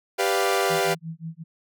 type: chord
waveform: sawtooth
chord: G dominant seventh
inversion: none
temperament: equal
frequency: 392 / 493.9 / 587.3 / 698.5 Hz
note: G4 / B4 / D5 / F5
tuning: 0 / 0 / 0 / 0 cents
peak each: -20 / -23 / -26 / -22 dBFS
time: 0.18-0.95 s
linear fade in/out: 20 ms
type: tone with tremolo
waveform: sine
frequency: 163.1 Hz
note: E3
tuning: 18 cents flat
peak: -29 dBFS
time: 0.69-1.44 s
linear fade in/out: 20 ms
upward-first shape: sine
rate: 5.6 Hz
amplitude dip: 100%
effects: none